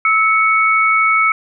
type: tone pair together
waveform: sine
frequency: 1302 / 2222 Hz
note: E6 / C#7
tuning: -22 / +4 cents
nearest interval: major sixth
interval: 926 cents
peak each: -13 dBFS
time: 0.05-1.32 s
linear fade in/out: 2 ms
effects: none